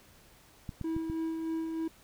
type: clicks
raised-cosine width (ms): 5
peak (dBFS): -25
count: 4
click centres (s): 0.692 / 0.813 / 0.965 / 1.099
type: tone with tremolo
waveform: triangle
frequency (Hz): 324.2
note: E4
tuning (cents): -29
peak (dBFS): -28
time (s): 0.84-1.88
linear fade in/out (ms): 5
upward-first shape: sine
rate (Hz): 3.2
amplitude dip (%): 35
effects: pink hiss -59 dBFS RMS until 2.03 s